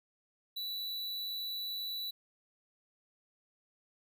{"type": "tone", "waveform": "square", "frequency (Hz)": 3951, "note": "B7", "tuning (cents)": 0, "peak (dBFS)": -37, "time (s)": [0.56, 2.11], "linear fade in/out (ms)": 10, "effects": []}